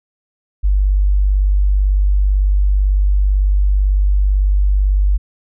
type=tone; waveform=sine; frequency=49 Hz; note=G1; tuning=in tune; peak=-10 dBFS; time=0.63-5.18 s; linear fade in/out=20 ms; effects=none